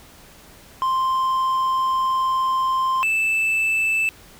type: tone pair in turn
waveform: triangle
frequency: 1046.5 / 2637 Hz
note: C6 / E7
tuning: 0 / 0 cents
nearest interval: octave + major third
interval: 1600 cents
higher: second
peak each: -16 dBFS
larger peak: neither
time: 0.82-3.03 / 3.03-4.09 s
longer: first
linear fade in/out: 0 ms
effects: pink hiss -47 dBFS RMS until 4.39 s